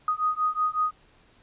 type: beating tone pair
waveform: sine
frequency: 1243 / 1248.4 Hz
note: D#6 / D#6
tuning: -2 / +5 cents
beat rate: 5.4 Hz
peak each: -26 dBFS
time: 0.08-0.91 s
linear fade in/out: 2 ms
effects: pink hiss -59 dBFS RMS until 1.42 s + resampled to 8000 Hz